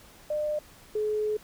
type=tone pair in turn; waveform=sine; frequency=602 / 425.7 Hz; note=D5 / G#4; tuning=+43 / +43 cents; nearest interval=tritone; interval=600 cents; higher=first; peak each=-26 / -25 dBFS; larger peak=second; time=0.3-0.59 / 0.95-1.37 s; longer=second; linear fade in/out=5 ms; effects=pink hiss -53 dBFS RMS until 1.43 s